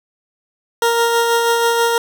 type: tone with tremolo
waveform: 20% pulse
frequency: 466.2 Hz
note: A#4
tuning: in tune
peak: -7 dBFS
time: 0.82-1.98 s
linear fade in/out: 2 ms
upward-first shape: sine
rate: 6.2 Hz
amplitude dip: 30%
effects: none